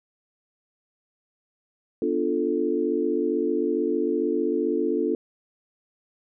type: chord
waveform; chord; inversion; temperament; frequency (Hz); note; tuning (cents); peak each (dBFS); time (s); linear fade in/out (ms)
sine; B half-diminished seventh; none; equal; 246.9 / 293.7 / 349.2 / 440; B3 / D4 / F4 / A4; 0 / 0 / 0 / 0; -30 / -27 / -26 / -26; 2.02-5.15; 2
effects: none